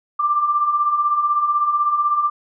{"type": "beating tone pair", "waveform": "sine", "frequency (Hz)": [1168, 1184], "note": ["D6", "D6"], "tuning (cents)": [-10, 14], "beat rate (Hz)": 16, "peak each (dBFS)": [-24, -16], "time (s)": [0.19, 2.3], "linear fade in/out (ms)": 10, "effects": []}